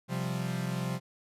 45% pulse chord, C suspended fourth, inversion none, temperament equal, 130.81 / 174.61 / 196 Hz, C3 / F3 / G3, 0 / 0 / 0 cents, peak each -34 / -34 / -39 dBFS, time 0.08-1 s, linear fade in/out 50 ms, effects resampled to 32000 Hz

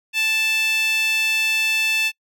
sawtooth tone with high-pass filter, 880 Hz, A5, in tune, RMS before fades -20 dBFS, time 0.13-2.12 s, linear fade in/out 50 ms, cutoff 2700 Hz, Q 4.8, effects noise-tail reverb RT60 0.1 s tail -26 dB re dry

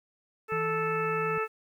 harmonic tone, 438.5 Hz, A4, 6 cents flat, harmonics 1 / 2 / 3 / 4 / 5 / 6, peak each -30 / -39 / -31 / -38 / -42 / -37 dBFS, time 0.48-1.48 s, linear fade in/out 50 ms
sine tone with vibrato, 162.2 Hz, E3, 28 cents flat, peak -36 dBFS, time 0.52-1.38 s, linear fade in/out 0 ms, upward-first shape triangle, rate 8.4 Hz, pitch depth 9 cents each way
effects 10-bit

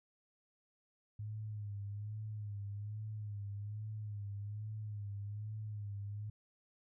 sine tone with vibrato, 104.3 Hz, G#2, 8 cents sharp, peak -40 dBFS, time 1.19-6.3 s, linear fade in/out 5 ms, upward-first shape sine, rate 1.2 Hz, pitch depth 60 cents each way, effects none

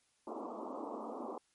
pink band-pass noise, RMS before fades -43 dBFS, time 0.27-1.38 s, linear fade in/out 2 ms, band 220 to 1200 Hz, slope 96 dB/octave, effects white hiss -74 dBFS RMS until 1.54 s + MP3 48 kbps

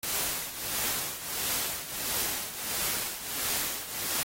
white noise with tremolo, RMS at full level -29 dBFS, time 0.03-4.23 s, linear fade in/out 2 ms, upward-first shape triangle, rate 1.5 Hz, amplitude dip 75%, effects AAC 48 kbps

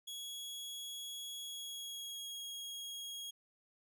sawtooth tone with pitch glide, 3340 to 3290 Hz, G#7 to G#7, +9 to -17 cents, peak -40 dBFS, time 0.07-3.31 s, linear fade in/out 10 ms, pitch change -26 cents, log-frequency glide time 1.39-2.44 s, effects none

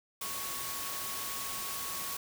sine tone in noise, 1108.7 Hz, C#6, in tune, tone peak -44 dBFS, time 0.21-2.17 s, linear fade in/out 5 ms, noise white, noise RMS -38 dBFS, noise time 0.21-2.17 s, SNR -9 dB, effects none

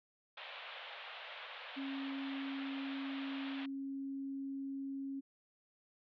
white band-pass noise, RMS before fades -49 dBFS, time 0.37-3.66 s, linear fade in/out 5 ms, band 510 to 3600 Hz, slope 48 dB/octave
sine tone, 273 Hz, C#4, 26 cents flat, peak -39 dBFS, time 1.76-5.21 s, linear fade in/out 20 ms
effects none

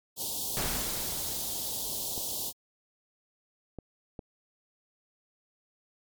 white band-stop noise, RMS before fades -34 dBFS, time 0.16-2.53 s, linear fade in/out 50 ms, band 930 to 3200 Hz, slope 48 dB/octave
pink noise with exponential decay, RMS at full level -31 dBFS, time 0.57-2.41 s, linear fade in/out 0 ms, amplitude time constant 400 ms
clicks, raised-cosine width 2 ms, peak -26 dBFS, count 3, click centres 2.178 / 3.787 / 4.192 s
effects MP3 96 kbps

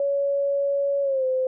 sine tone with pitch glide, 561 to 517.4 Hz, C#5 to C5, +21 to -19 cents, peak -20 dBFS, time 0-1.47 s, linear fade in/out 2 ms, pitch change -140 cents, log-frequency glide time 1.02-1.25 s, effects none

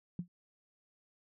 sine tone with exponential decay, 175.7 Hz, F3, 11 cents sharp, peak -31 dBFS, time 0.19-0.28 s, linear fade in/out 2 ms, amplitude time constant 19 ms, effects none

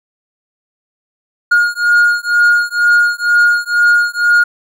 triangle beating tone pair, 1427 / 1429.1 Hz, F6 / F6, +37 / +39 cents, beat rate 2.1 Hz, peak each -10 dBFS, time 1.51-4.44 s, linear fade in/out 10 ms, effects none

